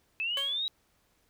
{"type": "linear sweep", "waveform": "sine", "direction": "up", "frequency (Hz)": [2563, 3886], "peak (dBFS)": -29, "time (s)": [0.2, 0.68], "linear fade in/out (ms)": 0}
{"type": "tone with exponential decay", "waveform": "10% pulse", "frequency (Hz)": 554.4, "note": "C#5", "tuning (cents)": 0, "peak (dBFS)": -25, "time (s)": [0.37, 0.66], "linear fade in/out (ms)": 2, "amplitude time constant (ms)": 61}
{"effects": ["pink hiss -70 dBFS RMS until 1.29 s"]}